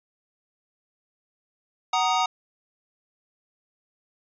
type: chord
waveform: square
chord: D# minor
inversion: first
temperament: just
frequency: 746.7 / 933.4 / 1244.5 Hz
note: F#5 / A#5 / D#6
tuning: +16 / +2 / 0 cents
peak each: -25 / -26 / -27 dBFS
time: 1.93-2.26 s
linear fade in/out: 5 ms
effects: resampled to 16000 Hz